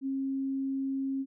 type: tone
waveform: sine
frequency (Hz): 270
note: C#4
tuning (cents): -45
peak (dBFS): -29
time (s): 0.01-1.26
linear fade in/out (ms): 50
effects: none